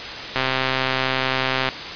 click train, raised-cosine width 0.3 ms, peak -4 dBFS, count 175, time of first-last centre 0.36-1.688 s, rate 131 Hz, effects white hiss -30 dBFS RMS until 1.95 s + resampled to 11025 Hz

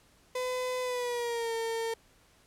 35% pulse tone with pitch glide, 505 to 455.1 Hz, B4 to A#4, +39 to -42 cents, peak -29 dBFS, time 0.35-1.94 s, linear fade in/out 5 ms, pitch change -181 cents, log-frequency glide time 0.82-1.54 s, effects pink hiss -63 dBFS RMS until 2.46 s + low-pass 12000 Hz 12 dB/octave

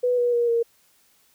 sine tone with pitch steps, 493.9 / 484.3 / 474.9 / 465.6 Hz, B4 / B4 / A#4 / A#4, 0 / -34 / +32 / -2 cents, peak -18 dBFS, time 0.03-0.63 s, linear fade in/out 10 ms, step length 150 ms, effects white hiss -61 dBFS RMS until 1.34 s

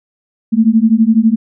sine beating tone pair, 217.5 / 229.5 Hz, A3 / A#3, -20 / -27 cents, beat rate 12 Hz, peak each -10 dBFS, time 0.52-1.36 s, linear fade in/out 20 ms, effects none

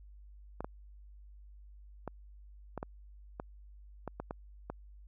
clicks, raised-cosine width 1 ms, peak -24 dBFS, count 10, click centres 0.606 / 0.645 / 2.077 / 2.777 / 2.829 / 3.399 / 4.077 / 4.2 / 4.309 / 4.7 s, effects added 50 Hz sine -51 dBFS peak until 5.07 s

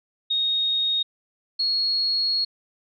sine tone pair in turn, 3729 / 4317 Hz, A#7 / C#8, 0 / -47 cents, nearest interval minor third, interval 253 cents, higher second, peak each -20 dBFS, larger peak neither, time 0.3-1.03 / 1.59-2.45 s, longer second, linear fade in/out 10 ms, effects none

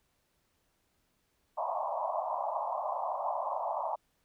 pink band-pass noise, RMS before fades -34 dBFS, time 1.57-3.96 s, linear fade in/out 10 ms, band 590 to 1100 Hz, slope 96 dB/octave, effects pink hiss -75 dBFS RMS until 4.24 s

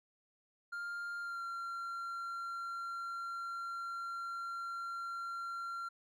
triangle tone with pitch glide, 1400 to 1374.4 Hz, F6 to F6, +4 to -28 cents, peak -37 dBFS, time 0.72-5.89 s, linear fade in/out 10 ms, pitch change -32 cents, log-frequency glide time 1.21-1.42 s, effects none

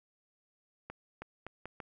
accelerating click train, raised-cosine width 0.5 ms, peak -27 dBFS, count 5, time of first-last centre 0.9-1.802 s, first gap 320 ms, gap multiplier 0.77, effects none

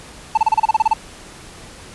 triangle tone bursts, 880 Hz, A5, in tune, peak -8 dBFS, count 11, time 0.35-0.935 s, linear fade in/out 5 ms, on 25 ms, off 31 ms, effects pink hiss -39 dBFS RMS until 1.94 s + resampled to 24000 Hz

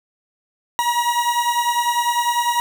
40% pulse beating tone pair, 953 / 963 Hz, A#5 / B5, +38 / -44 cents, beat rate 10 Hz, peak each -18 / -21 dBFS, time 0.79-2.6 s, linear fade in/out 0 ms, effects none

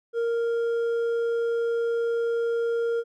sine tone with hard clipping, 465.3 Hz, A#4, 3 cents flat, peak -24 dBFS, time 0.13-3.04 s, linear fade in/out 50 ms, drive 4 dB, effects none

